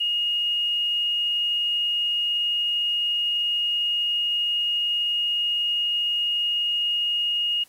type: tone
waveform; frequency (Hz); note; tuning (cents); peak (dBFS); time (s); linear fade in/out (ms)
sine; 2862; F7; +42; -21; 0-7.64; 10
effects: white hiss -56 dBFS RMS until 7.68 s + AAC 48 kbps